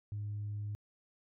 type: tone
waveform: sine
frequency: 103.83 Hz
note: G#2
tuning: in tune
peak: -35 dBFS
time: 0.12-0.75 s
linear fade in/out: 0 ms
effects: tanh soft clip ceiling -33 dBFS